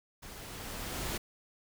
pink noise with level ramp, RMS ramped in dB -48 to -35 dBFS, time 0.22-1.18 s, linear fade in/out 10 ms, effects none

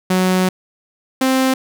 sawtooth tone pair in turn, 185 / 262.1 Hz, F#3 / C4, 0 / +3 cents, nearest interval tritone, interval 603 cents, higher second, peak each -9 dBFS, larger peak neither, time 0.1-0.49 / 1.21-1.54 s, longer first, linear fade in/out 5 ms, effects none

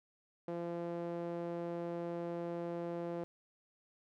sawtooth tone with band-pass filter, 171.2 Hz, F3, 34 cents flat, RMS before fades -40 dBFS, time 0.48-3.24 s, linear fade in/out 0 ms, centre 470 Hz, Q 1.7, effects none

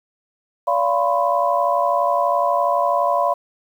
sine tone cluster, 575 / 692 / 999 / 1071 Hz, D5 / F5 / B5 / C6, -37 / -16 / +20 / +40 cents, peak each -21 / -20 / -20 / -25 dBFS, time 0.67-3.34 s, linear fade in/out 10 ms, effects 8-bit

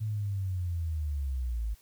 sine linear sweep, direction down, 110 to 51.91 Hz, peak -29 dBFS, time 0-1.75 s, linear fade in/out 20 ms, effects white hiss -62 dBFS RMS until 1.81 s

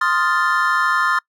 triangle chord, F dominant seventh, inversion second, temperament equal, 1046.5 / 1244.5 / 1396.9 / 1760 Hz, C6 / Eb6 / F6 / A6, 0 / 0 / 0 / 0 cents, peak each -19 dBFS, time 0.01-1.19 s, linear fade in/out 5 ms, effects noise-tail reverb RT60 0.1 s tail -25 dB re dry

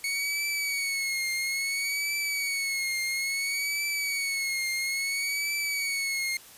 sawtooth tone with vibrato, 2217 Hz, C#7, in tune, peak -24 dBFS, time 0.04-6.37 s, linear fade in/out 2 ms, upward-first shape triangle, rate 0.59 Hz, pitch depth 82 cents each way, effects white hiss -50 dBFS RMS until 6.57 s + resampled to 32000 Hz

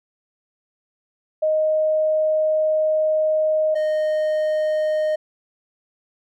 sine / triangle tone pair in turn, 622.3 / 617.3 Hz, D#5 / D#5, 0 / -14 cents, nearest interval unison, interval 14 cents, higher first, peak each -16 dBFS, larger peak neither, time 1.42-3.75 / 3.75-5.16 s, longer first, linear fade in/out 10 ms, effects none

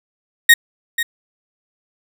35% pulse tone with echo, 1866 Hz, A#6, 1 cent sharp, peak -3 dBFS, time 0.49-0.54 s, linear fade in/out 5 ms, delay 490 ms, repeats 1, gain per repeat -12 dB, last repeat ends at 1.03 s, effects none

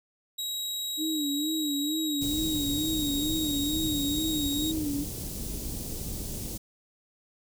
sawtooth tone with pitch glide, 3834 to 3772 Hz, A#7 to A#7, +48 to +20 cents, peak -28 dBFS, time 0.38-4.72 s, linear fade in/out 10 ms, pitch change -28 cents, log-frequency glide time 1.85-3.03 s
sine tone with vibrato, 300.4 Hz, D4, 39 cents sharp, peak -28 dBFS, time 0.97-5.06 s, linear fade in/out 50 ms, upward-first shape sine, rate 2.2 Hz, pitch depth 100 cents each way
pink band-stop noise, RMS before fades -35 dBFS, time 2.21-6.58 s, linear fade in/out 10 ms, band 340 to 6200 Hz, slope 12 dB/octave
effects none

